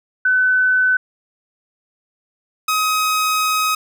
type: tone pair in turn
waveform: sine / sawtooth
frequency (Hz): 1509 / 1264.2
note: F#6 / D#6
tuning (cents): +34 / +27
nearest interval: minor third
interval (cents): 307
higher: first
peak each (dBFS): -12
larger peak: neither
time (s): 0.25-0.97 / 2.68-3.75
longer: second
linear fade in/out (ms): 5
effects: none